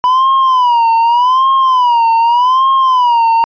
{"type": "tone with vibrato", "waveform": "triangle", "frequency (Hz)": 987.8, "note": "B5", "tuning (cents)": 0, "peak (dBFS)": -5, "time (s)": [0.04, 3.44], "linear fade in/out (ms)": 0, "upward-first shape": "sine", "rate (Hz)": 0.84, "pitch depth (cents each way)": 140, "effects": ["resampled to 11025 Hz"]}